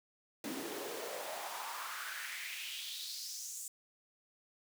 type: noise with high-pass filter sweep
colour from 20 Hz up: pink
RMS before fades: -43 dBFS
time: 0.44-3.68 s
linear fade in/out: 2 ms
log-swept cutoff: 260 to 7900 Hz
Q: 3.6
effects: none